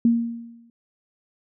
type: tone with exponential decay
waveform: sine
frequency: 233.1 Hz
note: A#3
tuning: in tune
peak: -12 dBFS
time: 0.05-0.7 s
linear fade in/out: 2 ms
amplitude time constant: 140 ms
effects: none